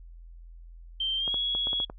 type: tone with pitch glide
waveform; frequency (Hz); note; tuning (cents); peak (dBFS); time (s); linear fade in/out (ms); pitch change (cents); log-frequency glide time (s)
sine; 3136 to 3342; G7 to G#7; 0 to +10; -26; 1-1.85; 5; +110; 1.17-1.34
type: clicks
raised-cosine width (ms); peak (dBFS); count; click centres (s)
1; -24; 7; 1.278 / 1.343 / 1.55 / 1.671 / 1.731 / 1.801 / 1.899
effects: noise-tail reverb RT60 0.1 s tail -26 dB re dry + added 42 Hz sine -44 dBFS peak until 1.98 s